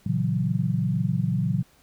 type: chord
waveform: sine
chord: F# dominant seventh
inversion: first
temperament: equal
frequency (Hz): 116.54 / 138.59 / 164.81 / 185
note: A#2 / C#3 / E3 / F#3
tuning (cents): 0 / 0 / 0 / 0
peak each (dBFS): -27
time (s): 0.06-1.63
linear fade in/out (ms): 5
effects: pink hiss -59 dBFS RMS until 1.82 s